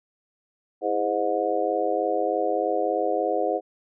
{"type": "harmonic tone with a mistuned harmonic", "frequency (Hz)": 103.3, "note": "G#2", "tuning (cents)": -9, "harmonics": [3, 4, 5, 6, 7], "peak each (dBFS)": [-30, -28, -27, -29, -27], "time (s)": [0.81, 3.61], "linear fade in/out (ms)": 50, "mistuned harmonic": 3, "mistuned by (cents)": 94, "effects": []}